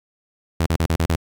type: tone bursts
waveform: sawtooth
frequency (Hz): 82.41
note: E2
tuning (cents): 0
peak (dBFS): -13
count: 6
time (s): 0.6-1.158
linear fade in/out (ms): 5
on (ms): 63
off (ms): 36
effects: 9-bit